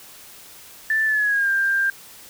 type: tone with pitch glide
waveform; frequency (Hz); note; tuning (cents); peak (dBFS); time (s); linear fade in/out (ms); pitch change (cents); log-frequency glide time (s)
sine; 1764 to 1589.8; A6 to G6; +4 to +24; -17; 0.9-1.9; 2; -180; 1.05-1.5
effects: white hiss -44 dBFS RMS until 2.29 s